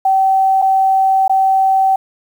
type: tone with dropouts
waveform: sine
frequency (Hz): 769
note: G5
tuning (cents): -33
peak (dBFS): -9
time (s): 0.05-1.96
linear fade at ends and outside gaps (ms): 5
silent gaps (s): 0.618-0.622 / 1.28-1.295
effects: 7-bit